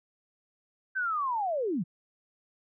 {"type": "linear sweep", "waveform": "sine", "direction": "down", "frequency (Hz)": [1568, 143.6], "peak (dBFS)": -27, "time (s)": [0.95, 1.84], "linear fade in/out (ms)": 20, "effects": []}